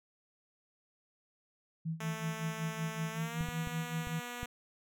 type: tone with tremolo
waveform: sine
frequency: 161.9 Hz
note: E3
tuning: 31 cents flat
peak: -32 dBFS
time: 1.85-4.2 s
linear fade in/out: 10 ms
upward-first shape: sine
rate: 5.3 Hz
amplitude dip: 85%
type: tone with pitch glide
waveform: 5% pulse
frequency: 220 to 242.7 Hz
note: A3 to B3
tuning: 0 to -30 cents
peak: -29 dBFS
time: 2-4.46 s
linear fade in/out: 5 ms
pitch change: +170 cents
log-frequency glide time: 3.11-3.46 s
type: clicks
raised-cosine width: 5 ms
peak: -28 dBFS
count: 5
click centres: 3.409 / 3.487 / 3.673 / 4.072 / 4.431 s
effects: none